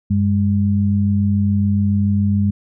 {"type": "tone pair together", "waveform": "sine", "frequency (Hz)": [96, 203.1], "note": ["G2", "G#3"], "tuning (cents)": [-36, -38], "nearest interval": "octave + minor second", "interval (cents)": 1298, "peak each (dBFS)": -16, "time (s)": [0.1, 2.51], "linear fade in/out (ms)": 10, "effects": []}